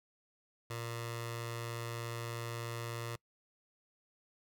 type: tone with notch filter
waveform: 15% pulse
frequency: 116.7 Hz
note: A#2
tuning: 2 cents sharp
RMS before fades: -41 dBFS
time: 0.7-3.16 s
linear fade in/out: 5 ms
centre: 250 Hz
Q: 0.68
effects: noise-tail reverb RT60 0.1 s tail -25 dB re dry